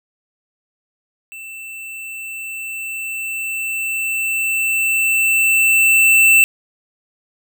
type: tone with level ramp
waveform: square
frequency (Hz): 2669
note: E7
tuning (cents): +21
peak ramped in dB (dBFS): -32 to -8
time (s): 1.32-6.44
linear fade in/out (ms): 0
effects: none